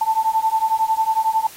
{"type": "beating tone pair", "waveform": "sine", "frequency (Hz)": [880, 891], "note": ["A5", "A5"], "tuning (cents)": [0, 22], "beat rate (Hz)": 11, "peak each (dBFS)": -19, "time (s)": [0.01, 1.47], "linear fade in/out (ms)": 5, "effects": ["white hiss -41 dBFS RMS until 1.56 s", "AAC 48 kbps"]}